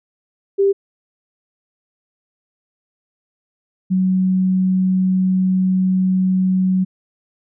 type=tone pair in turn; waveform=sine; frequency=395.2 / 186.51 Hz; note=G4 / F#3; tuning=+14 / +14 cents; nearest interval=octave + minor second; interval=1300 cents; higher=first; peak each=-11 / -13 dBFS; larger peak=first; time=0.58-0.73 / 3.9-6.85 s; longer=second; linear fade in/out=20 ms; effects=none